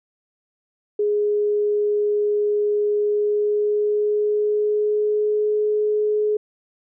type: tone with pitch glide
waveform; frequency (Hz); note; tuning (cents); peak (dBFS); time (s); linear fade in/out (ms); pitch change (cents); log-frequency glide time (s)
sine; 416 to 422.8; G#4 to G#4; +3 to +31; -17; 0.99-6.37; 5; +28; 2.97-5.55
effects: none